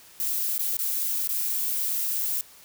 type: noise with dropouts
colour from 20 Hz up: violet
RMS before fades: -27 dBFS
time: 0.2-2.41 s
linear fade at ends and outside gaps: 0 ms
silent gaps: 0.579-0.594 / 0.768-0.79 / 1.274-1.291 s
effects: white hiss -51 dBFS RMS until 2.64 s